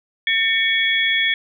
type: tone cluster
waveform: sine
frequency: 1804 / 2237 / 3356 Hz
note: A6 / C#7 / G#7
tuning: +43 / +15 / +17 cents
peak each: -20 dBFS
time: 0.27-1.34 s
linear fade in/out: 2 ms
effects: none